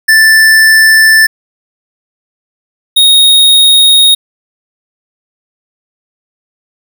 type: tone pair in turn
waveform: square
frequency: 1763 / 3736 Hz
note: A6 / A#7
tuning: +3 / +3 cents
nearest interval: octave + minor second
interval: 1300 cents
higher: second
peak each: -3 dBFS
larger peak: neither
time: 0.08-1.27 / 2.96-4.15 s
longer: neither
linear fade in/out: 10 ms
effects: 7-bit